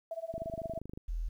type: tone with tremolo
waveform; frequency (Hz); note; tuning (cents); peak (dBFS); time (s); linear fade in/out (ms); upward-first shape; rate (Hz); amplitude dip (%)
sine; 659.3; E5; 0; -33; 0.11-0.79; 2; sine; 17; 95
type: click train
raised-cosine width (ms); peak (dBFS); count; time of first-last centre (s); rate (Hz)
3; -30; 17; 0.34-0.975; 25.2
type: tone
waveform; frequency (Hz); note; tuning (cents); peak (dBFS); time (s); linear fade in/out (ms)
sine; 41.2; E1; 0; -32; 1.08-1.29; 10
effects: 11-bit

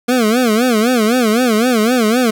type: tone with vibrato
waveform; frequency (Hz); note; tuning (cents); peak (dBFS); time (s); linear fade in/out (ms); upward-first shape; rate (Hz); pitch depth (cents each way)
25% pulse; 233.1; A#3; 0; -7; 0.08-2.31; 10; sine; 3.9; 170
effects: none

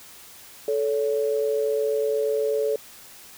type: tone pair together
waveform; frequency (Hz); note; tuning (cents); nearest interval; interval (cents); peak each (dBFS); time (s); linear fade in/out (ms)
sine; 436.8 / 565; A4 / C#5; -13 / +33; major third; 446; -22 / -26; 0.68-2.76; 2
effects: white hiss -46 dBFS RMS until 3.37 s

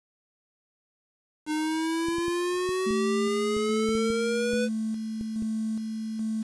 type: exponential sweep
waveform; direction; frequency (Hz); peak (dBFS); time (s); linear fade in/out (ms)
square; up; 303.7 to 500; -26; 1.46-4.69; 50
type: clicks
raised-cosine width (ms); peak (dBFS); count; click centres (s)
3; -26; 12; 2.085 / 2.184 / 2.282 / 2.691 / 2.908 / 3.567 / 3.89 / 3.952 / 4.102 / 4.536 / 5.211 / 5.423
type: tone with tremolo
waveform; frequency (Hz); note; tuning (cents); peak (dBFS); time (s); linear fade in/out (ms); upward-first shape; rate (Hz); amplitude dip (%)
sine; 220; A3; 0; -26; 2.86-6.43; 10; square; 1.2; 35
effects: resampled to 22050 Hz + 8-bit

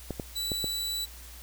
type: clicks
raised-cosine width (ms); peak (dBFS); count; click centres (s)
2; -19; 4; 0.107 / 0.198 / 0.518 / 0.643
type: tone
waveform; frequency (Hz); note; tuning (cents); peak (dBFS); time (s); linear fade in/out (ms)
sawtooth; 3951; B7; 0; -27; 0.35-1.06; 20
effects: added 60 Hz sine -46 dBFS peak until 1.42 s + white hiss -49 dBFS RMS until 1.42 s

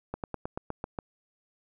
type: slowing click train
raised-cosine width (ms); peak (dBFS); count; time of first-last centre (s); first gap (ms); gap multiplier
1; -19; 8; 0.14-0.988; 98; 1.07
effects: none

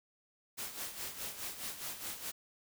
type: noise with tremolo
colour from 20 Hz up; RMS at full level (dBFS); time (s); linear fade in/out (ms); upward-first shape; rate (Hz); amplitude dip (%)
white; -40; 0.57-2.32; 20; sine; 4.8; 65
effects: none

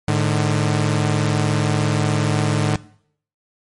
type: tone pair together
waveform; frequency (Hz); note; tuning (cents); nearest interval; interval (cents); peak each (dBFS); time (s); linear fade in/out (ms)
sawtooth; 106.71 / 150; G#2 / D3; +47 / +37; tritone; 590; -15; 0.08-2.76; 0
effects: noise-tail reverb RT60 0.6 s tail -19 dB re dry + MP3 48 kbps

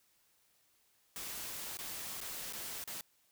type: noise with dropouts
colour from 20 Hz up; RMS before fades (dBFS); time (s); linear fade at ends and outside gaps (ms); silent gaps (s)
white; -43; 1.16-3.01; 1; 1.771-1.788 / 2.205-2.212 / 2.526-2.533 / 2.84-2.875
effects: white hiss -72 dBFS RMS until 3.31 s

